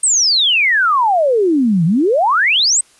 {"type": "exponential two-way sweep", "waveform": "sine", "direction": "down then up", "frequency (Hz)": [8630, 155.56, 8630], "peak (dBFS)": -10, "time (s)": [0.03, 2.81], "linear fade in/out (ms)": 5, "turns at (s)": 1.85, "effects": ["white hiss -50 dBFS RMS until 2.99 s", "resampled to 24000 Hz"]}